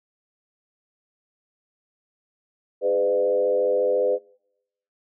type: tone with frequency modulation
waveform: sine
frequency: 505 Hz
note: B4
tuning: 39 cents sharp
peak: -18 dBFS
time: 2.81-4.19 s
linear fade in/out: 50 ms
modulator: 94.3 Hz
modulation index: 0.92
effects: noise-tail reverb RT60 0.8 s tail -25 dB re dry